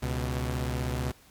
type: tone pair together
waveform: sawtooth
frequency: 70.2 / 124.66 Hz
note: C#2 / B2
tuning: +22 / +17 cents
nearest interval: minor seventh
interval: 995 cents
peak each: -27 dBFS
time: 0.02-1.12 s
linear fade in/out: 10 ms
effects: pink hiss -57 dBFS RMS until 1.3 s + MP3 96 kbps